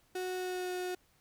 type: tone with pitch glide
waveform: 35% pulse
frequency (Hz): 367.8 to 363.4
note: F#4 to F#4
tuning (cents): -10 to -31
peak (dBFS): -33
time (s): 0.15-0.95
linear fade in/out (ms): 5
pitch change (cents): -21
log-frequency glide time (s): 0.36-0.7
effects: pink hiss -69 dBFS RMS until 1.2 s